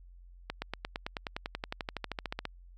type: accelerating click train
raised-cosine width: 0.3 ms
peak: -18 dBFS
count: 23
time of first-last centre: 0.5-2.453 s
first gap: 120 ms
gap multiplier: 0.97
effects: added 44 Hz sine -50 dBFS peak until 2.77 s + MP3 96 kbps